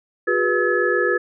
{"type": "tone cluster", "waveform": "sine", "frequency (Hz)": [361, 408.3, 488.9, 1291, 1708], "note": ["F#4", "G#4", "B4", "E6", "G#6"], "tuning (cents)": [-43, -29, -18, -37, 48], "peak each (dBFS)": [-22, -24, -22, -27, -21], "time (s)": [0.27, 1.18], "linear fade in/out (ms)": 10, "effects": []}